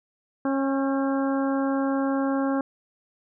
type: harmonic tone with a mistuned harmonic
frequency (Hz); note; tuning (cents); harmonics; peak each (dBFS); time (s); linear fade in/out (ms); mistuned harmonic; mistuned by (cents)
272.5; C#4; -29; 1 / 2 / 3 / 4 / 5 / 6; -23 / -29 / -33 / -35 / -37 / -39; 0.45-2.61; 2; 6; -40
effects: none

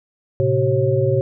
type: tone cluster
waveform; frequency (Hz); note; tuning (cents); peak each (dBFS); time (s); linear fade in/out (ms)
sine; 112.4 / 132.8 / 381.5 / 542; A2 / C3 / G4 / C#5; +37 / +26 / -47 / -39; -20; 0.4-1.21; 0
effects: none

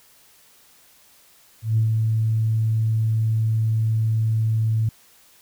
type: tone with ADSR envelope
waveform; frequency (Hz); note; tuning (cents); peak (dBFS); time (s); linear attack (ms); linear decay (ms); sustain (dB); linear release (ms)
sine; 111; A2; +16; -14; 1.62-4.89; 150; 110; -3; 3
effects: tanh soft clip ceiling -10 dBFS + white hiss -54 dBFS RMS until 5.41 s

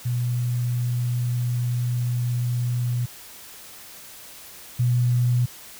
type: tone pair in turn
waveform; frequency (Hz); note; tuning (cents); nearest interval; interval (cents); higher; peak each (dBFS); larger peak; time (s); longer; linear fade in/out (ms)
sine; 121.8 / 122.48; B2 / B2; -24 / -14; unison; 10; second; -21 / -17; second; 0.05-3.06 / 4.79-5.46; first; 10
effects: white hiss -43 dBFS RMS until 5.79 s

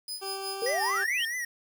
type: tone with tremolo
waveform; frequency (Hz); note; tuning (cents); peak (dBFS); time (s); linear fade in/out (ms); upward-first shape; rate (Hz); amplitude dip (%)
sawtooth; 5000; D#8; +8; -30; 0.08-0.98; 2; sine; 5.5; 80
type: tone with pitch glide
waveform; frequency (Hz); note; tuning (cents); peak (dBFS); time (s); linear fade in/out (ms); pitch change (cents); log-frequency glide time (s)
20% pulse; 389 to 392.4; G4 to G4; -13 to +2; -30; 0.21-1.05; 20; +15; 0.49-0.7
type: exponential sweep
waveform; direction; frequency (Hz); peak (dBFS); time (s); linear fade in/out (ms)
sine; up; 434.7 to 3300; -27; 0.62-1.25; 2
type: tone with vibrato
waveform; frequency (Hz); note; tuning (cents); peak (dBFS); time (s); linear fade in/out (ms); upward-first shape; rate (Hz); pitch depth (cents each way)
square; 1907; A#6; +39; -31; 0.66-1.45; 5; triangle; 4.6; 110
effects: 9-bit

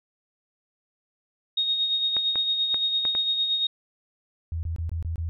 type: tone with tremolo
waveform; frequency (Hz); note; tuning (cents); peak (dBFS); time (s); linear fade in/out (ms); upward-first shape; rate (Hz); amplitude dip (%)
sine; 3729; A#7; 0; -20; 1.57-3.67; 5; sine; 8.8; 45
type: clicks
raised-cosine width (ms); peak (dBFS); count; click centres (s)
0.5; -19; 5; 2.167 / 2.357 / 2.744 / 3.052 / 3.151
type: tone bursts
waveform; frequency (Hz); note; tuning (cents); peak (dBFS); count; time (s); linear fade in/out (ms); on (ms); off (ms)
sine; 82.41; E2; 0; -26; 6; 4.52-5.29; 0; 110; 22
effects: none

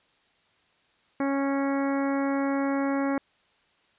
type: harmonic tone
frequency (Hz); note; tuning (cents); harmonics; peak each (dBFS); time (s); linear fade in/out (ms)
276.1; C#4; -7; 1 / 2 / 3 / 4 / 5 / 6 / 7 / 8; -25 / -31 / -35 / -37 / -39 / -41 / -42 / -43; 1.2-3.18; 2
effects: white hiss -65 dBFS RMS until 3.98 s + resampled to 8000 Hz

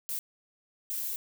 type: noise bursts at uneven times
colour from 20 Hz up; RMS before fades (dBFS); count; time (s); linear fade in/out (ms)
violet; -34; 2; 0.09-0.19 / 0.9-1.16; 0
effects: none

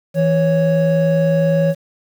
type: tone pair together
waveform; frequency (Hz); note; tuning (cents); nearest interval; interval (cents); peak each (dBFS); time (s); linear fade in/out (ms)
triangle; 164.43 / 554.4; E3 / C#5; -4 / 0; octave + major sixth; 2104; -13; 0.14-1.75; 50
effects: 7-bit

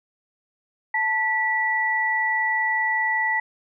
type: tone pair together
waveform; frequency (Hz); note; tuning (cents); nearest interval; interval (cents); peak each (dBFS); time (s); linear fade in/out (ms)
sine; 880 / 1955.1; A5 / B6; 0 / -18; octave + major second; 1382; -25 / -21; 0.94-3.4; 5
effects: none

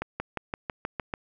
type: accelerating click train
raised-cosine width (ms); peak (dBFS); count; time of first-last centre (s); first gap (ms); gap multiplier
0.5; -15; 8; 0.02-1.138; 180; 0.96
effects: none

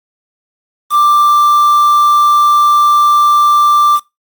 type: tone with quantisation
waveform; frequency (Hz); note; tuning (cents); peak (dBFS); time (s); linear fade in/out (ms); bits
triangle; 1180; D6; +8; -4; 0.9-4; 50; 4
effects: noise-tail reverb RT60 0.2 s tail -21 dB re dry + Opus 32 kbps

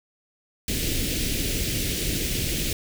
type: band-stop noise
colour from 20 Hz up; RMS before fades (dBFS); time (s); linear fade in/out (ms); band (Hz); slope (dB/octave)
pink; -26; 0.68-2.73; 2; 450 to 2200; 24
effects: none

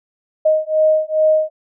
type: beating tone pair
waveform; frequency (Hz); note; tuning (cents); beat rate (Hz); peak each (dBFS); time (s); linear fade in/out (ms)
sine; 622.3 / 624.7; D#5 / D#5; 0 / +7; 2.4; -15; 0.45-1.5; 10
effects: none

